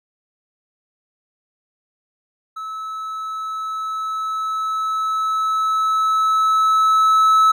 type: tone with level ramp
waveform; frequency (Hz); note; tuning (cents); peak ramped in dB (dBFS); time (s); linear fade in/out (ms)
triangle; 1300; E6; -24; -25 to -8; 2.56-7.52; 10
effects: none